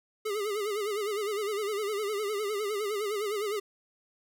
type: tone with vibrato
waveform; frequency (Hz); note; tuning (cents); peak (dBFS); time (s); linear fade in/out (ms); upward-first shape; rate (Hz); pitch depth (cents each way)
square; 415.3; G#4; 0; -30; 0.25-3.6; 10; sine; 9.8; 90
effects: none